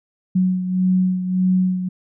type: beating tone pair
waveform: sine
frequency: 184.3 / 186 Hz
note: F#3 / F#3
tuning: -7 / +9 cents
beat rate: 1.7 Hz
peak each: -16 / -23 dBFS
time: 0.35-1.89 s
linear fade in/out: 10 ms
effects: none